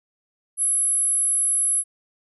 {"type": "tone", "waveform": "sine", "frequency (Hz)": 10850, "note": "E9", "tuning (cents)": 49, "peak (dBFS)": -18, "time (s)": [0.57, 1.84], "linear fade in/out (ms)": 50, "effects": []}